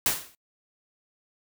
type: noise with exponential decay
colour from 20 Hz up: white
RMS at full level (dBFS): -20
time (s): 0.06-0.35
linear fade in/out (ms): 1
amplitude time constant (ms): 61
effects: noise-tail reverb RT60 0.1 s tail -26 dB re dry